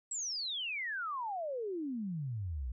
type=exponential sweep; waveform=sine; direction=down; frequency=7902 to 56.6 Hz; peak=-35 dBFS; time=0.11-2.72 s; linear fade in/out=5 ms; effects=none